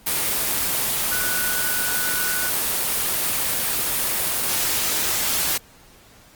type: tone in noise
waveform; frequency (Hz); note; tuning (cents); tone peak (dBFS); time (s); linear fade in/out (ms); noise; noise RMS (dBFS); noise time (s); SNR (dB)
sine; 1480; F#6; 0; -26; 1.11-2.5; 10; white; -22; 0.06-5.58; -7
effects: pink hiss -50 dBFS RMS until 6.35 s + Opus 24 kbps